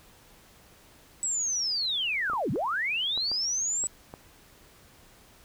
sine linear two-way sweep, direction down then up, 7902 to 103.83 to 7902 Hz, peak -26 dBFS, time 1.23-3.87 s, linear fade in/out 0 ms, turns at 2.51 s
clicks, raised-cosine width 1 ms, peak -26 dBFS, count 7, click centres 2.299 / 2.334 / 2.559 / 3.176 / 3.316 / 3.839 / 4.139 s
effects pink hiss -56 dBFS RMS until 5.44 s

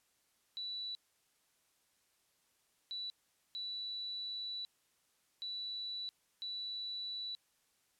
sine tone bursts at uneven times, 3951 Hz, B7, in tune, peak -39 dBFS, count 5, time 0.57-0.95 / 2.91-3.1 / 3.55-4.65 / 5.42-6.09 / 6.42-7.35 s, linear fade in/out 0 ms, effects white hiss -75 dBFS RMS until 7.99 s + low-pass 12000 Hz 12 dB/octave

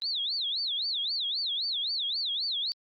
sine tone with vibrato, 3868 Hz, B7, 37 cents flat, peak -28 dBFS, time 0.02-2.72 s, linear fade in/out 0 ms, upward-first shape sine, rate 3.8 Hz, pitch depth 300 cents each way, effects Opus 32 kbps

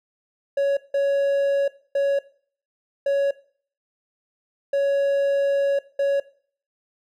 triangle tone bursts at uneven times, 558 Hz, C#5, 11 cents sharp, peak -16 dBFS, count 6, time 0.57-0.77 / 0.94-1.68 / 1.95-2.19 / 3.06-3.31 / 4.73-5.79 / 5.99-6.2 s, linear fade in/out 5 ms, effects noise-tail reverb RT60 0.5 s tail -19 dB re dry

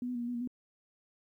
sine tone with pitch steps, 245.8 / 249.3 / 239.5 / 238.1 / 245.2 / 236.8 / 248.7 Hz, B3 / B3 / A#3 / A#3 / B3 / A#3 / B3, -8 / +16 / +47 / +37 / -12 / +27 / +12 cents, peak -33 dBFS, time 0.02-0.475 s, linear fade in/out 2 ms, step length 65 ms, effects 12-bit

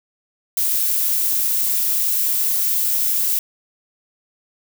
violet noise, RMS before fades -19 dBFS, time 0.57-3.39 s, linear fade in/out 2 ms, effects none

